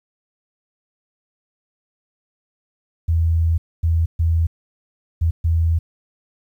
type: tone bursts at uneven times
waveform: sine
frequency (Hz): 82.41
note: E2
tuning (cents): 0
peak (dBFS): -14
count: 5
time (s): 3.08-3.58 / 3.83-4.06 / 4.19-4.47 / 5.21-5.31 / 5.44-5.79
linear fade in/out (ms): 10
effects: 9-bit